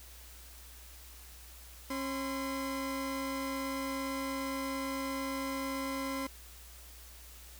30% pulse tone pair together, 270.9 / 1026 Hz, C#4 / C6, -40 / -34 cents, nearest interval octave + major seventh, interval 2306 cents, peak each -33 / -37 dBFS, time 1.9-6.27 s, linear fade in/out 5 ms, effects added 60 Hz sine -52 dBFS peak until 7.59 s + white hiss -54 dBFS RMS until 7.59 s

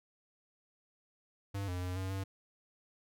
square tone with pitch steps, 99.2 / 89.9 / 90.7 / 94.4 / 96.6 Hz, G2 / F#2 / F#2 / F#2 / G2, +21 / -49 / -34 / +35 / -25 cents, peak -36 dBFS, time 1.54-2.24 s, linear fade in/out 10 ms, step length 140 ms, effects none

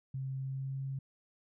sine tone with pitch glide, 133.4 to 135.18 Hz, C3 to C#3, +34 to -43 cents, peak -35 dBFS, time 0.14-0.99 s, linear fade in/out 5 ms, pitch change +23 cents, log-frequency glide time 0.38-0.81 s, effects none

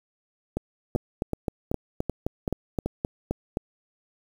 two click trains, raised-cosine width 2 ms, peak -12 / -13 dBFS, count 11 / 7, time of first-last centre 0.96-3.571 / 0.57-2.86 s, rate 3.83 / 2.62 Hz, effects 7-bit

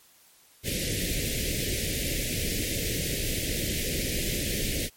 pink band-stop noise, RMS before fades -29 dBFS, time 0.63-4.9 s, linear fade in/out 50 ms, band 570 to 1900 Hz, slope 48 dB/octave, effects white hiss -58 dBFS RMS until 4.96 s + MP3 64 kbps

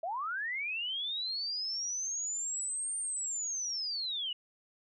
sine linear two-way sweep, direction up then down, 624 to 8870 to 2848 Hz, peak -33 dBFS, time 0.03-4.33 s, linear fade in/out 5 ms, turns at 2.98 s, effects none

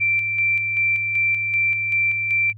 sine tone with tremolo, 2349 Hz, D7, in tune, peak -16 dBFS, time 0-2.53 s, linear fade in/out 20 ms, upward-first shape square, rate 2.6 Hz, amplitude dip 40%, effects added 106 Hz sine -37 dBFS peak until 2.57 s

